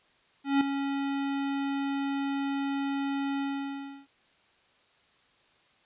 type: tone with ADSR envelope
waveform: square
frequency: 277.2 Hz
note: C#4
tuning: in tune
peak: -20 dBFS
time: 0.44-4.07 s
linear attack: 170 ms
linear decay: 3 ms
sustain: -9 dB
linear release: 670 ms
effects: white hiss -64 dBFS RMS until 5.85 s + resampled to 8000 Hz